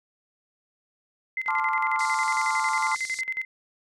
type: tone with tremolo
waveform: sine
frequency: 2062 Hz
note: C7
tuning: 26 cents flat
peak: -25 dBFS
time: 1.37-3.45 s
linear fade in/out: 2 ms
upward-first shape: square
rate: 11 Hz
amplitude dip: 80%
type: chord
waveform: sine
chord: D minor seventh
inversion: second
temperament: equal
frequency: 880 / 1046.5 / 1174.7 / 1396.9 Hz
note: A5 / C6 / D6 / F6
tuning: 0 / 0 / 0 / 0 cents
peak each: -27 / -28 / -31 / -32 dBFS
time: 1.48-2.95 s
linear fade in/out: 2 ms
type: clicks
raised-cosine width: 0.2 ms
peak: -26 dBFS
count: 2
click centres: 1.481 / 1.586 s
type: band-pass noise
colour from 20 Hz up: pink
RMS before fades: -39 dBFS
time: 1.99-3.21 s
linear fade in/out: 2 ms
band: 4000 to 9200 Hz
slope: 48 dB/octave
effects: none